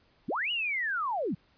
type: linear two-way sweep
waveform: sine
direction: up then down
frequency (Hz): 117.4 to 2957 to 131.8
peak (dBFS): -28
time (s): 0.28-1.35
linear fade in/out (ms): 10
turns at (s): 0.51
effects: pink hiss -66 dBFS RMS until 1.57 s + resampled to 11025 Hz